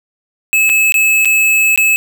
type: tone with dropouts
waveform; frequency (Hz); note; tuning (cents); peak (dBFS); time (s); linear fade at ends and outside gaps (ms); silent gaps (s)
square; 2595; E7; -28; -9; 0.53-1.96; 0; 0.693-0.698 / 0.922-0.942 / 1.248-1.255 / 1.76-1.776
effects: none